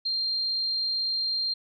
sine tone, 4186 Hz, C8, in tune, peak -25 dBFS, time 0.05-1.54 s, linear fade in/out 10 ms, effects none

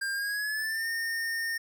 square tone with pitch glide, 1600 to 1827.3 Hz, G6 to A#6, +35 to -35 cents, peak -30 dBFS, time 0.01-1.58 s, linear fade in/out 10 ms, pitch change +230 cents, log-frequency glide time 0.13-0.88 s, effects none

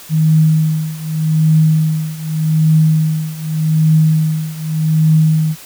sine tone with tremolo, 157.2 Hz, D#3, 18 cents sharp, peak -6 dBFS, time 0.09-5.56 s, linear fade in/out 50 ms, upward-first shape triangle, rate 0.84 Hz, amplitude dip 90%, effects white hiss -36 dBFS RMS until 5.65 s

